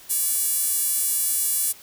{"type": "tone with high-pass filter", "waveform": "sawtooth", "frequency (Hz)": 573, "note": "D5", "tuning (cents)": -43, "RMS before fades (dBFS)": -23, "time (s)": [0.09, 1.73], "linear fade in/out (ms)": 20, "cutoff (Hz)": 10000, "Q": 1.9, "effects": ["white hiss -47 dBFS RMS until 1.82 s"]}